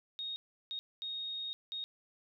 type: tone bursts at uneven times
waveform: sine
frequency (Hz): 3729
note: A#7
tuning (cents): 0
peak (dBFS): -37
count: 4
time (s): 0.19-0.36 / 0.71-0.79 / 1.02-1.53 / 1.72-1.84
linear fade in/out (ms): 0
effects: none